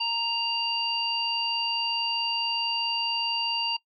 harmonic tone, 932.3 Hz, A#5, in tune, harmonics 1 / 3 / 5, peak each -31 / -27 / -29 dBFS, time 0-3.77 s, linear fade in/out 10 ms, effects noise-tail reverb RT60 0.1 s tail -22 dB re dry + MP3 48 kbps

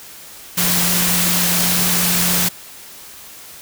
sine tone in noise, 176.5 Hz, F3, 19 cents sharp, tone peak -22 dBFS, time 0.57-2.49 s, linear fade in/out 10 ms, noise white, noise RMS -17 dBFS, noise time 0.57-2.49 s, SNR -8 dB, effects white hiss -38 dBFS RMS until 3.61 s

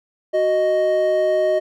triangle tone pair together, 371.1 / 621 Hz, F#4 / D#5, +5 / -3 cents, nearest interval major sixth, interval 892 cents, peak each -20 / -14 dBFS, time 0.33-1.6 s, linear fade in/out 20 ms, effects none

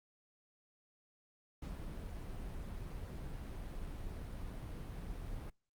brown noise, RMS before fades -44 dBFS, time 1.62-5.5 s, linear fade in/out 5 ms, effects noise-tail reverb RT60 0.3 s tail -26 dB re dry + Opus 48 kbps

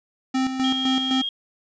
square tone with tremolo, 261.6 Hz, C4, in tune, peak -20 dBFS, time 0.34-1.22 s, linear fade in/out 10 ms, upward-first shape square, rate 3.9 Hz, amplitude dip 55%
sine tone, 3249 Hz, G#7, 39 cents flat, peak -24 dBFS, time 0.64-1.29 s, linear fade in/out 2 ms
effects resampled to 16000 Hz + 9-bit

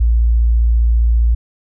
sine tone, 57.5 Hz, A#1, 23 cents flat, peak -9 dBFS, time 0-1.35 s, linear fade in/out 10 ms, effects none

